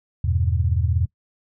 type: chord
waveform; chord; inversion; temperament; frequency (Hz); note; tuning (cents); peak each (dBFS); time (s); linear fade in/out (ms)
sine; E minor; none; just; 82.41 / 98.89 / 123.61; E2 / G2 / B2; 0 / +16 / +2; -20 / -23 / -25; 0.24-1.06; 5
effects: noise-tail reverb RT60 0.1 s tail -21 dB re dry